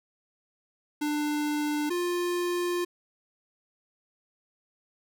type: tone pair in turn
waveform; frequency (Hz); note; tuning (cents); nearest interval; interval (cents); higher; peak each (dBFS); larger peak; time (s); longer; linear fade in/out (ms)
square; 297.5 / 352.1; D4 / F4; +22 / +14; minor third; 292; second; -27; neither; 1.01-1.9 / 1.9-2.85; second; 10
effects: none